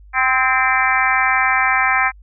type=harmonic tone with a mistuned harmonic; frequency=259 Hz; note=C4; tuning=17 cents flat; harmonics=3 / 4 / 5 / 6 / 7 / 8 / 9; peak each=-21 / -21 / -21 / -21 / -21 / -21 / -21 dBFS; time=0.13-2.12 s; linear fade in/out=50 ms; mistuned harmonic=6; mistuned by=+42 cents; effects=added 50 Hz sine -40 dBFS peak until 2.22 s